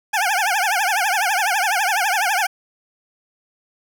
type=tone with vibrato; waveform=20% pulse; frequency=789 Hz; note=G5; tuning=11 cents sharp; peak=-12 dBFS; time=0.13-2.47 s; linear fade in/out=10 ms; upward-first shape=triangle; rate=12 Hz; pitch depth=230 cents each way; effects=none

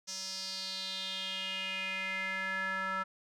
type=tone with band-pass filter sweep; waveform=square; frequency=190 Hz; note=F#3; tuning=46 cents sharp; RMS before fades=-37 dBFS; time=0.07-3.04 s; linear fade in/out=20 ms; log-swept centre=5800 to 1400 Hz; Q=4.8; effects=none

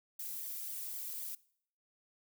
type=noise with flanger; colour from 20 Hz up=violet; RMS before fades=-42 dBFS; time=0.19-1.35 s; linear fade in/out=5 ms; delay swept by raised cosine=0.72 to 2.32 ms; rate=3.9 Hz; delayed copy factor=-1; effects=noise-tail reverb RT60 0.6 s tail -21 dB re dry

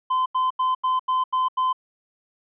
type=tone bursts; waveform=triangle; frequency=1027 Hz; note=C6; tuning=33 cents flat; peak=-17 dBFS; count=7; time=0.1-1.73 s; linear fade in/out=10 ms; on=160 ms; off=85 ms; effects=resampled to 8000 Hz

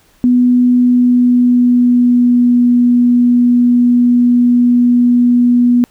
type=tone with pitch glide; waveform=sine; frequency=246.9 to 243.2 Hz; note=B3 to B3; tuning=0 to -26 cents; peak=-6 dBFS; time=0.24-5.84 s; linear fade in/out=0 ms; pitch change=-26 cents; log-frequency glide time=0.73-2.63 s; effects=pink hiss -51 dBFS RMS until 5.9 s

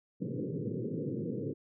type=band-pass noise; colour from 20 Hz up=pink; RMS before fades=-36 dBFS; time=0.2-1.54 s; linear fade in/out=20 ms; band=110 to 510 Hz; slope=96 dB/octave; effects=none

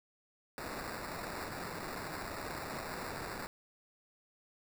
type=noise with sample-and-hold; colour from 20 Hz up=white; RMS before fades=-42 dBFS; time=0.58-3.47 s; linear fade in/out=0 ms; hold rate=3150 Hz; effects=none

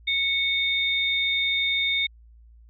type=tone pair together; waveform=sine; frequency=2217 / 3648 Hz; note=C#7 / A#7; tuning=0 / -38 cents; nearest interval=major sixth; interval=862 cents; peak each=-24 dBFS; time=0.07-2.07 s; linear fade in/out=10 ms; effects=added 57 Hz sine -48 dBFS peak until 2.69 s

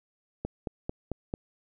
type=click train; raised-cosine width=2 ms; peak=-18 dBFS; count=5; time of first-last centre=0.45-1.339 s; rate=4.5 Hz; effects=none

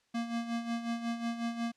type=tone with tremolo; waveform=square; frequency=233.1 Hz; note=A#3; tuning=in tune; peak=-31 dBFS; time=0.14-1.72 s; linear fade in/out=10 ms; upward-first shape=sine; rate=5.5 Hz; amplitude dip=65%; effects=white hiss -73 dBFS RMS until 1.76 s + low-pass 6000 Hz 12 dB/octave

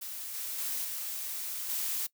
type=noise with level steps; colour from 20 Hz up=blue; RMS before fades=-40 / -37 / -34 / -37 / -33 dBFS; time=0.01-2.07 s; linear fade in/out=10 ms; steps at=0.34 / 0.58 / 0.84 / 1.69 s; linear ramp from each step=10 ms; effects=noise-tail reverb RT60 0.1 s tail -21 dB re dry

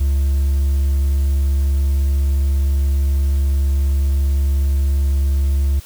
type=tone with hard clipping; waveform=triangle; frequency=69.3 Hz; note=C#2; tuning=in tune; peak=-14 dBFS; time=0-5.8 s; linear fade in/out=10 ms; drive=5 dB; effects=white hiss -42 dBFS RMS until 5.85 s

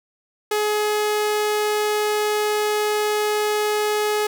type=tone; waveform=sawtooth; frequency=421.8 Hz; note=G#4; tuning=27 cents sharp; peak=-15 dBFS; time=0.51-4.27 s; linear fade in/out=5 ms; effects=none

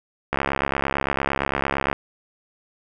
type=click train; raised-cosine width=0.5 ms; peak=-6 dBFS; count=111; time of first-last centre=0.33-1.929 s; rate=68.8 Hz; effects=none

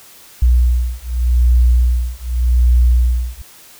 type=beating tone pair; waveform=sine; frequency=60.3 / 61.15 Hz; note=B1 / B1; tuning=-41 / -16 cents; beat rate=0.85 Hz; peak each=-13 dBFS; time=0.42-3.42 s; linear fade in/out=5 ms; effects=white hiss -42 dBFS RMS until 3.79 s

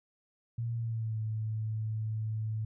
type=tone with pitch glide; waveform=sine; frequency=116.54 to 109.37 Hz; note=A#2 to A2; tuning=0 to -10 cents; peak=-31 dBFS; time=0.58-2.65 s; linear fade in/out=5 ms; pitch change=-110 cents; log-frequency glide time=0.75-1.18 s; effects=none

